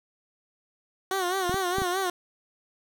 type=tone with vibrato; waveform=15% pulse; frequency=370 Hz; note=F#4; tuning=in tune; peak=-19 dBFS; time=1.11-2.1 s; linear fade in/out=2 ms; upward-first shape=sine; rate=4.8 Hz; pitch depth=91 cents each way
type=clicks; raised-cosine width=3 ms; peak=-19 dBFS; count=4; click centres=1.495 / 1.543 / 1.784 / 1.819 s
effects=none